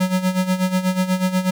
square tone with tremolo, 185 Hz, F#3, in tune, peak -15 dBFS, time 0-1.51 s, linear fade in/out 10 ms, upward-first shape sine, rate 8.2 Hz, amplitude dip 75%, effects none

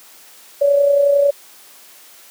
sine tone with amplitude modulation, 567 Hz, C#5, 39 cents sharp, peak -8 dBFS, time 0.61-1.31 s, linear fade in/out 10 ms, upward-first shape sine, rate 31.1 Hz, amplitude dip 45%, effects white hiss -44 dBFS RMS until 2.3 s + high-pass 300 Hz 12 dB/octave

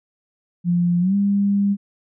sine tone with pitch glide, 174.61 to 200.6 Hz, F3 to G3, 0 to +40 cents, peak -15 dBFS, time 0.64-1.77 s, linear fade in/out 50 ms, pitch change +240 cents, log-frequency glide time 1-1.15 s, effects none

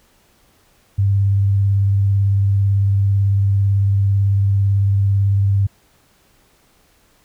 sine tone with vibrato, 99.1 Hz, G2, 19 cents sharp, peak -12 dBFS, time 0.98-5.67 s, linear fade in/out 10 ms, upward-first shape sine, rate 18 Hz, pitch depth 19 cents each way, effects pink hiss -56 dBFS RMS until 7.24 s

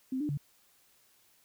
sine tone with pitch steps, 260.7 / 297.7 / 143.8 Hz, C4 / D4 / D3, -6 / +24 / -36 cents, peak -30 dBFS, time 0.12-0.375 s, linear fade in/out 5 ms, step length 85 ms, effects white hiss -66 dBFS RMS until 1.44 s

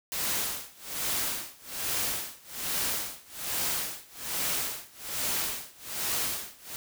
white noise with tremolo, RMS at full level -29 dBFS, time 0.12-6.76 s, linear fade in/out 0 ms, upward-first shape sine, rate 1.2 Hz, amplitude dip 95%, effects none

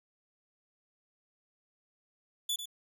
sawtooth tone with echo, 3460 Hz, A7, 30 cents flat, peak -27 dBFS, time 2.49-2.56 s, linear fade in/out 5 ms, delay 97 ms, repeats 1, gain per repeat -9 dB, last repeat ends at 2.657 s, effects none

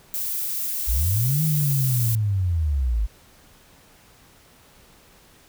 violet noise, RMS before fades -27 dBFS, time 0.14-2.15 s, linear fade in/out 0 ms
sine linear two-way sweep, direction up then down, 47.99 to 159.3 to 49.15 Hz, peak -19 dBFS, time 0.87-3.07 s, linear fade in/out 20 ms, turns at 1.43 s
effects pink hiss -53 dBFS RMS until 5.48 s

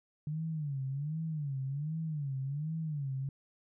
sine tone with vibrato, 146.83 Hz, D3, in tune, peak -33 dBFS, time 0.27-3.29 s, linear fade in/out 2 ms, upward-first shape sine, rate 1.3 Hz, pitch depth 170 cents each way, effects none

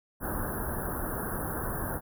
pink band-stop noise, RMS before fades -33 dBFS, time 0.2-2.01 s, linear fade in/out 50 ms, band 1700 to 10000 Hz, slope 96 dB/octave, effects none

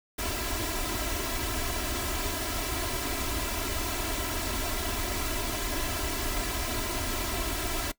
pink noise with comb filter, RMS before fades -31 dBFS, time 0.18-7.92 s, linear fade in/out 10 ms, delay 3 ms, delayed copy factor +1, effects noise-tail reverb RT60 0.1 s tail -20 dB re dry

